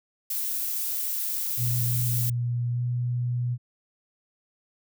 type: noise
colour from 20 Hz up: violet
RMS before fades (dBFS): -29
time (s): 0.3-2.3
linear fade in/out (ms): 5
type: tone with pitch glide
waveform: sine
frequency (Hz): 120.5 to 122.18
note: B2 to B2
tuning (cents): -42 to -18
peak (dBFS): -24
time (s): 1.57-3.58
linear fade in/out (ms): 50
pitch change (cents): +24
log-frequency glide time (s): 2.72-2.8
effects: none